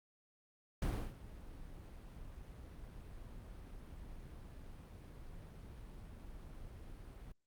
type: noise with ADSR envelope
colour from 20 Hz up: brown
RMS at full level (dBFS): -33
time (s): 0.82-7.32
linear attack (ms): 4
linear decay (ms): 310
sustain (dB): -18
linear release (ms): 3
effects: Opus 48 kbps